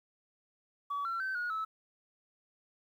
sine tone with pitch steps, 1139 / 1355 / 1541 / 1446 / 1303 Hz, C#6 / E6 / G6 / F#6 / E6, +47 / +47 / -30 / -40 / -20 cents, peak -31 dBFS, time 0.9-1.65 s, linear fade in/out 10 ms, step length 150 ms, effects tanh soft clip ceiling -30 dBFS + 11-bit

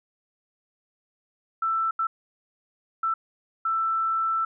sine tone bursts at uneven times, 1329 Hz, E6, 14 cents sharp, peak -22 dBFS, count 4, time 1.62-1.91 / 1.99-2.07 / 3.03-3.14 / 3.65-4.45 s, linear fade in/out 5 ms, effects none

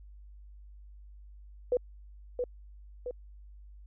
sine tone with echo, 493.9 Hz, B4, in tune, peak -23 dBFS, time 1.72-1.77 s, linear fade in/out 2 ms, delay 670 ms, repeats 2, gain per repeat -5 dB, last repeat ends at 3.11 s, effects added 50 Hz sine -48 dBFS peak until 3.86 s

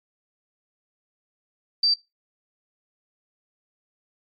sine tone, 4663 Hz, D8, 13 cents flat, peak -16 dBFS, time 1.83-1.94 s, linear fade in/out 5 ms, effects noise-tail reverb RT60 0.2 s tail -19 dB re dry + MP3 32 kbps

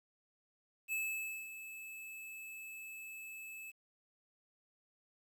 square tone with ADSR envelope, 2608 Hz, E7, 19 cents flat, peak -35 dBFS, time 0.88-3.72 s, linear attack 46 ms, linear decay 550 ms, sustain -12 dB, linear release 23 ms, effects 11-bit

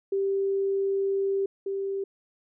sine tone pair in turn, 392 / 392 Hz, G4 / G4, 0 / 0 cents, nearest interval unison, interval 0 cents, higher neither, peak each -23 / -27 dBFS, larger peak first, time 0.12-1.46 / 1.66-2.04 s, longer first, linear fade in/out 5 ms, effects none

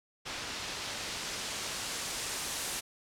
white noise with low-pass filter sweep, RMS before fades -38 dBFS, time 0.25-2.81 s, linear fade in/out 20 ms, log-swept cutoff 4400 to 10000 Hz, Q 0.81, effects none

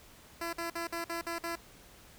10% pulse tone bursts, 337.1 Hz, E4, 39 cents sharp, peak -26 dBFS, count 7, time 0.41-1.556 s, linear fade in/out 5 ms, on 120 ms, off 51 ms, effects pink hiss -56 dBFS RMS until 2.18 s

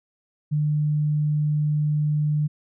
sine tone, 150 Hz, D3, 37 cents sharp, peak -19 dBFS, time 0.51-2.48 s, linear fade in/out 20 ms, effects none

